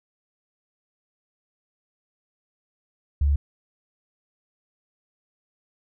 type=tone; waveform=sine; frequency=71.4 Hz; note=D2; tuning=48 cents flat; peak=-17 dBFS; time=3.21-3.36 s; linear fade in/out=5 ms; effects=none